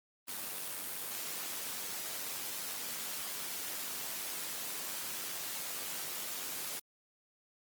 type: noise with amplitude modulation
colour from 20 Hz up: white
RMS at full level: -38 dBFS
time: 0.27-6.8 s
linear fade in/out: 20 ms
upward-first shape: sine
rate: 96.8 Hz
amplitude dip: 45%
effects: high-pass 150 Hz 12 dB/octave + Opus 24 kbps